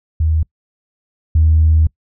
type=tone pair in turn; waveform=sine; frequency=79.1 / 79.1 Hz; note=D#2 / D#2; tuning=+29 / +29 cents; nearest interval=unison; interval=0 cents; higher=neither; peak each=-11 / -7 dBFS; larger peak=second; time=0.2-0.43 / 1.35-1.87 s; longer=second; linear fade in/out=5 ms; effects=noise-tail reverb RT60 0.1 s tail -25 dB re dry + tanh soft clip ceiling -3 dBFS